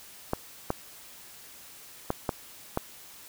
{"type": "clicks", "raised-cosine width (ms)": 1, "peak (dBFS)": -12, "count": 5, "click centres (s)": [0.334, 0.704, 2.104, 2.292, 2.774], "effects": ["white hiss -49 dBFS RMS until 3.28 s"]}